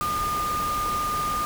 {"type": "tone in noise", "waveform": "sine", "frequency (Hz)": 1213, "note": "D#6", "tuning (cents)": -44, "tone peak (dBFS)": -24, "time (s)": [0.01, 1.45], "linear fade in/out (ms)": 0, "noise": "pink", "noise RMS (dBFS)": -33, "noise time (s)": [0.01, 1.45], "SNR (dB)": 6, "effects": []}